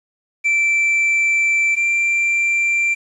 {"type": "tone pair in turn", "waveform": "triangle", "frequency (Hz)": [2336, 2359], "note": ["D7", "D7"], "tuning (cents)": [-10, 7], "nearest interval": "unison", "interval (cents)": 17, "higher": "second", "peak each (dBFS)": [-12, -13], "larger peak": "first", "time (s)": [[0.44, 1.76], [1.76, 2.95]], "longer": "first", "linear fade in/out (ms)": 20, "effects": ["resampled to 24000 Hz", "8-bit"]}